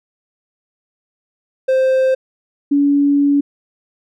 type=tone pair in turn; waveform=triangle / sine; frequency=523.3 / 284.5 Hz; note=C5 / C#4; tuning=0 / +45 cents; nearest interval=major seventh; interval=1055 cents; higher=first; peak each=-9 / -10 dBFS; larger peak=first; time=1.68-2.15 / 2.71-3.41 s; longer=second; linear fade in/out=10 ms; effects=none